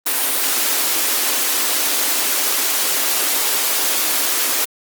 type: high-pass noise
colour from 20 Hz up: white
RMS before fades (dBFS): -18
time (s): 0.06-4.65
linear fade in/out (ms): 5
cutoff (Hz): 240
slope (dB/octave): 96
effects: Opus 32 kbps